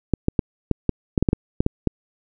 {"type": "clicks", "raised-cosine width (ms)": 3, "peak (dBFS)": -4, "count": 12, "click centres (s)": [0.137, 0.284, 0.392, 0.713, 0.893, 1.178, 1.226, 1.288, 1.331, 1.605, 1.664, 1.873], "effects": []}